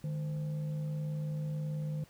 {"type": "tone with frequency modulation", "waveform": "sine", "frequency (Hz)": 152.3, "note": "D#3", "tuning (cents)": -37, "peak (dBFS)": -32, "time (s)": [0.04, 2.04], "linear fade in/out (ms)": 2, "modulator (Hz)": 363, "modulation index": 0.32, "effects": ["tanh soft clip ceiling -28 dBFS", "pink hiss -62 dBFS RMS until 2.09 s"]}